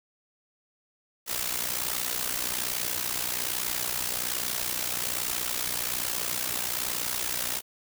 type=noise with amplitude modulation; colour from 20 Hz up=white; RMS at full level=-27 dBFS; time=1.26-7.62 s; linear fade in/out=50 ms; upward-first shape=sine; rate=61.2 Hz; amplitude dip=75%; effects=none